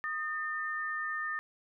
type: tone pair together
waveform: sine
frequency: 1237 / 1802.2 Hz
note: D#6 / A6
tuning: -10 / +41 cents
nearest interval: perfect fifth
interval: 651 cents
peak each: -37 / -34 dBFS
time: 0.04-1.39 s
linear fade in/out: 0 ms
effects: none